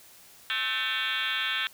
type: tone with frequency modulation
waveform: sine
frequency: 2489 Hz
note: D#7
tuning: in tune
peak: -26 dBFS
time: 0.5-1.67 s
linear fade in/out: 0 ms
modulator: 236 Hz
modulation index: 4.9
effects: white hiss -53 dBFS RMS until 1.73 s